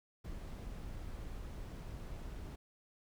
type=noise; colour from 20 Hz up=brown; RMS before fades=-45 dBFS; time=0.24-2.56 s; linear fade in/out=10 ms; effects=none